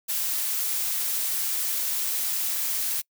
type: noise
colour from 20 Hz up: blue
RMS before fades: -27 dBFS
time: 0.08-3.02 s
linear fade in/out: 20 ms
effects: noise-tail reverb RT60 0.1 s tail -26 dB re dry